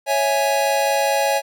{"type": "chord", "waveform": "square", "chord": "C# minor", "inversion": "none", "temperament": "equal", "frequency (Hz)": [554.4, 659.3, 830.6], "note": ["C#5", "E5", "G#5"], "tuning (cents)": [0, 0, 0], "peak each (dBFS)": [-21, -24, -21], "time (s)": [0.06, 1.42], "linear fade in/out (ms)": 50, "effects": []}